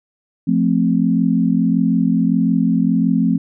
sine chord, F major, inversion none, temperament equal, 174.61 / 220 / 261.6 Hz, F3 / A3 / C4, 0 / 0 / 0 cents, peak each -17 dBFS, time 0.47-3.38 s, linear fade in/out 10 ms, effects none

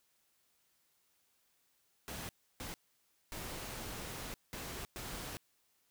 pink noise bursts at uneven times, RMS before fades -44 dBFS, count 5, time 2.08-2.29 / 2.6-2.74 / 3.32-4.34 / 4.53-4.85 / 4.96-5.37 s, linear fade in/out 0 ms, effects white hiss -75 dBFS RMS until 5.9 s

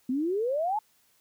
sine exponential sweep, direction up, 244.9 to 886 Hz, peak -25 dBFS, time 0.09-0.79 s, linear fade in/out 5 ms, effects white hiss -66 dBFS RMS until 1.2 s

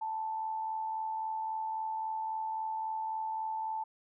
sine tone with amplitude modulation, 880 Hz, A5, in tune, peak -31 dBFS, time 0.01-3.84 s, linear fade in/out 10 ms, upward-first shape sine, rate 83.7 Hz, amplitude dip 40%, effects none

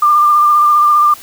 sine tone with vibrato, 1193 Hz, D6, 27 cents sharp, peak -6 dBFS, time 0.02-1.14 s, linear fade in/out 5 ms, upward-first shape sine, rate 15 Hz, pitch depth 22 cents each way, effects white hiss -35 dBFS RMS until 1.22 s

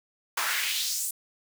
pink noise with high-pass filter sweep, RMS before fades -29 dBFS, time 0.37-1.11 s, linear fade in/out 5 ms, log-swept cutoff 970 to 9500 Hz, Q 2.1, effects none

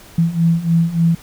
sine beating tone pair, 164.81 / 168.21 Hz, E3 / E3, 0 / +35 cents, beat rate 3.4 Hz, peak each -17 / -14 dBFS, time 0.18-1.15 s, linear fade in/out 5 ms, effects pink hiss -42 dBFS RMS until 1.22 s

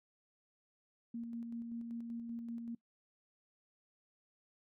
sine tone with tremolo, 233.1 Hz, A#3, in tune, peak -39 dBFS, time 1.14-2.75 s, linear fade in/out 5 ms, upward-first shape square, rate 5.2 Hz, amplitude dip 30%, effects noise-tail reverb RT60 0.1 s tail -22 dB re dry

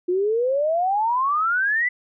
sine exponential sweep, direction up, 349.2 to 2023 Hz, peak -18 dBFS, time 0.08-1.89 s, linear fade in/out 10 ms, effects none

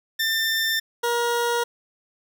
20% pulse tone pair in turn, 1792 / 474.6 Hz, A6 / A#4, +31 / +31 cents, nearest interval octave + major seventh, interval 2300 cents, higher first, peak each -16 dBFS, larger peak neither, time 0.19-0.8 / 1.03-1.64 s, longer neither, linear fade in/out 10 ms, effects none

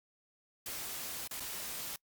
white noise with dropouts, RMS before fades -41 dBFS, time 0.66-1.96 s, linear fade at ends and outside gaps 2 ms, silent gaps 1.275-1.31 / 1.398-1.403 s, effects noise-tail reverb RT60 0.1 s tail -26 dB re dry + Opus 48 kbps

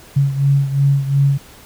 sine beating tone pair, 138.59 / 141.39 Hz, C#3 / C#3, 0 / +35 cents, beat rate 2.8 Hz, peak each -13 / -18 dBFS, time 0.16-1.38 s, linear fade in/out 10 ms, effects pink hiss -42 dBFS RMS until 1.65 s

